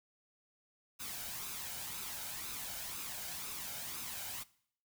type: noise with flanger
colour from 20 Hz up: white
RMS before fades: -43 dBFS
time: 0.99-4.44 s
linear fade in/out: 20 ms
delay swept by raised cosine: 0.78 to 1.35 ms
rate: 2 Hz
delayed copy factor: +0.5
effects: noise-tail reverb RT60 0.6 s tail -20 dB re dry